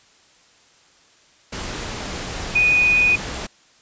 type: tone in noise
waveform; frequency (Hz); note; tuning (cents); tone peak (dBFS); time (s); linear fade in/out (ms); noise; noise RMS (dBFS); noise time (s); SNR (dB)
sine; 2477; D#7; -8; -13; 2.55-3.16; 10; pink; -29; 1.52-3.47; +13
effects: white hiss -54 dBFS RMS until 3.81 s + resampled to 16000 Hz